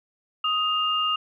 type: tone pair together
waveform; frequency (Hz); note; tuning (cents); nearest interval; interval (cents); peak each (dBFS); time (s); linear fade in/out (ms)
sine; 1250.6 / 2813; D#6 / F7; +8 / +12; octave + major second; 1404; -24; 0.44-1.16; 5
effects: none